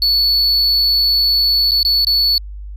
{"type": "tone with dropouts", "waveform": "triangle", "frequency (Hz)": 4435, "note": "C#8", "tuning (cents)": 0, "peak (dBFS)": -10, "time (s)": [0.02, 2.38], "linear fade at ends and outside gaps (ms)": 1, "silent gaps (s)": [[1.71, 1.717], [1.83, 1.85], [2.048, 2.069]], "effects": ["added 50 Hz sine -27 dBFS peak until 2.76 s"]}